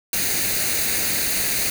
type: noise with comb filter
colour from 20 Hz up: white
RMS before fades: -22 dBFS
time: 0.13-1.7 s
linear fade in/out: 2 ms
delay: 0.46 ms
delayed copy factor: +0.6
effects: none